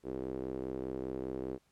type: tone with band-pass filter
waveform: sawtooth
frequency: 65 Hz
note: C2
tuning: 11 cents flat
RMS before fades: -39 dBFS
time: 0.03-1.59 s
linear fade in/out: 50 ms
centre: 380 Hz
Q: 3.3
effects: pink hiss -73 dBFS RMS until 1.71 s + low-pass 12000 Hz 12 dB/octave